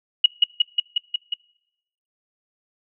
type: tone with echo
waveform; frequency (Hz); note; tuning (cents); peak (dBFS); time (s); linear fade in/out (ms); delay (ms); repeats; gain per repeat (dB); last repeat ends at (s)
sine; 2900; F#7; -35; -8; 0.24-0.26; 5; 180; 6; -2; 1.34
effects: noise-tail reverb RT60 0.9 s tail -26 dB re dry